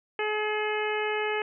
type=harmonic tone; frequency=425.2 Hz; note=G#4; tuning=41 cents sharp; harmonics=1 / 2 / 3 / 4 / 5 / 6 / 7; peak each=-29 / -33 / -38 / -35 / -35 / -36 / -40 dBFS; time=0.19-1.42 s; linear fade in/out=2 ms; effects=none